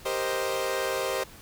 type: chord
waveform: sawtooth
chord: C minor seventh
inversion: second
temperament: equal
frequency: 392 / 466.2 / 523.3 / 622.3 Hz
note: G4 / Bb4 / C5 / Eb5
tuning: 0 / 0 / 0 / 0 cents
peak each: -29 / -31 / -26 / -30 dBFS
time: 0.05-1.24 s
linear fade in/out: 10 ms
effects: pink hiss -49 dBFS RMS until 1.41 s